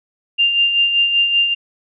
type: tone with tremolo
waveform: sine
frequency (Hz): 2794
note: F7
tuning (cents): 0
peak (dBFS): -10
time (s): 0.38-1.55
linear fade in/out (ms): 20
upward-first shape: sine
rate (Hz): 5.2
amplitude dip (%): 50
effects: none